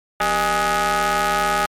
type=ring-modulated tone; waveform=sawtooth; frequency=215.8 Hz; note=A3; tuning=33 cents flat; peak=-10 dBFS; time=0.2-1.66 s; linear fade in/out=5 ms; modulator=1040 Hz; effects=MP3 64 kbps